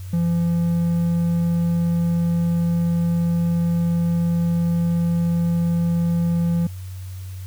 triangle tone, 170.1 Hz, F3, 45 cents flat, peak -15 dBFS, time 0.13-6.67 s, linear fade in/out 5 ms, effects added 93 Hz sine -30 dBFS peak until 7.46 s + white hiss -48 dBFS RMS until 7.46 s

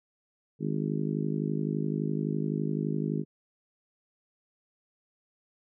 harmonic tone, 51.8 Hz, G#1, 4 cents flat, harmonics 3 / 4 / 5 / 6 / 7 / 8, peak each -31 / -33 / -35 / -37 / -38 / -39 dBFS, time 0.59-3.25 s, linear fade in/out 50 ms, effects none

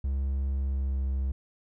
triangle tone with pitch glide, 67.9 to 66.73 Hz, C#2 to C2, -35 to +35 cents, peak -24 dBFS, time 0.04-1.32 s, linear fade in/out 5 ms, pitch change -30 cents, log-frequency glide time 0.56-1.03 s, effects none

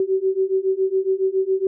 sine beating tone pair, 377.7 / 384.9 Hz, F#4 / G4, +36 / -32 cents, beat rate 7.2 Hz, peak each -21 / -20 dBFS, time 0-1.67 s, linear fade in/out 2 ms, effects none

